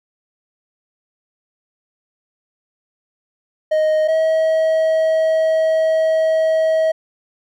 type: tone pair in turn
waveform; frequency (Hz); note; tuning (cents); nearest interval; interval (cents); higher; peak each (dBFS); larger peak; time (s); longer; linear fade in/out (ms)
triangle; 622.3 / 639.1; D#5 / D#5; 0 / +46; unison; 46; second; -11; neither; 3.71-4.08 / 4.08-6.92; second; 10
effects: none